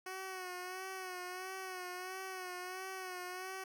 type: tone with vibrato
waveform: 10% pulse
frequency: 370 Hz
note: F#4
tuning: in tune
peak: -34 dBFS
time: 0.06-3.64 s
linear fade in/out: 5 ms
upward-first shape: sine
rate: 1.5 Hz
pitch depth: 48 cents each way
effects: none